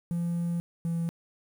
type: tone pair in turn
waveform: triangle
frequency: 171.2 / 167.77 Hz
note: F3 / E3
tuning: -34 / +31 cents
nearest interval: unison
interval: 35 cents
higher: first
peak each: -24 dBFS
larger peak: neither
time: 0.11-0.6 / 0.85-1.09 s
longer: first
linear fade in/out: 0 ms
effects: tanh soft clip ceiling -21 dBFS + 9-bit